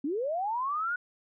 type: linear sweep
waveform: sine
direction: up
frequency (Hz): 261.6 to 1480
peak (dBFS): -28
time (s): 0.04-0.96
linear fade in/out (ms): 5
effects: none